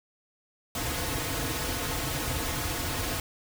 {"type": "noise with comb filter", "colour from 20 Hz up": "pink", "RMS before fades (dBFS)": -31, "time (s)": [0.75, 3.2], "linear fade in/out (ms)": 2, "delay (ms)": 5.1, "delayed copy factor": -0.8, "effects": []}